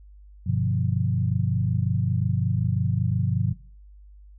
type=chord; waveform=sine; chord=G dominant seventh; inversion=none; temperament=equal; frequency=98 / 123.47 / 146.83 / 174.61 Hz; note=G2 / B2 / D3 / F3; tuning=0 / 0 / 0 / 0 cents; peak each=-25 / -25 / -30 / -28 dBFS; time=0.46-3.53 s; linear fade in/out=10 ms; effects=noise-tail reverb RT60 0.4 s tail -18 dB re dry + added 50 Hz sine -45 dBFS peak until 4.38 s